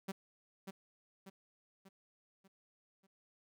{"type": "tone with echo", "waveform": "sawtooth", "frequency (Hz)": 193.2, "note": "G3", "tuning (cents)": -25, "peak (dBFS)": -34, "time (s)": [0.08, 0.12], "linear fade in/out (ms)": 10, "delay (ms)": 590, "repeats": 5, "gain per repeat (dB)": -6, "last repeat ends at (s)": 3.07, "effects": []}